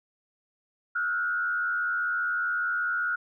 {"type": "tone with frequency modulation", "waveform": "sine", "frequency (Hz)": 1433, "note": "F6", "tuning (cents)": 44, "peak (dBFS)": -25, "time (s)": [0.95, 3.16], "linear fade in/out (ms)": 10, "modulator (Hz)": 85, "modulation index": 0.82, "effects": []}